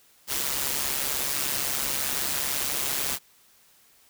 white noise with amplitude modulation, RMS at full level -25 dBFS, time 0.27-3.19 s, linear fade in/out 50 ms, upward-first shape sine, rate 138 Hz, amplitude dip 65%, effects white hiss -59 dBFS RMS until 4.09 s

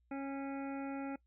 harmonic tone with a mistuned harmonic, 274.5 Hz, C#4, 17 cents flat, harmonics 1 / 2 / 3 / 5 / 6 / 7 / 8 / 9, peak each -39 / -47 / -47 / -51 / -61 / -59 / -59 / -56 dBFS, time 0.11-1.16 s, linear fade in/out 5 ms, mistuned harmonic 7, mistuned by +38 cents, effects noise-tail reverb RT60 0.1 s tail -21 dB re dry + added 60 Hz sine -70 dBFS peak until 1.26 s

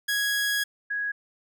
sawtooth / sine tone pair in turn, 1661.2 / 1661.2 Hz, G#6 / G#6, 0 / 0 cents, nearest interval unison, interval 0 cents, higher neither, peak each -20 / -26 dBFS, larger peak first, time 0.08-0.64 / 0.9-1.12 s, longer first, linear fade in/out 10 ms, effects none

